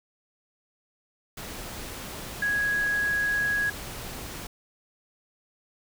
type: tone in noise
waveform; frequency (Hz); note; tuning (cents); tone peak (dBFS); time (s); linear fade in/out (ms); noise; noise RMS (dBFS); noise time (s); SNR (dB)
sine; 1661.2; G#6; 0; -23; 2.42-3.7; 5; pink; -38; 1.37-4.47; +12
effects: none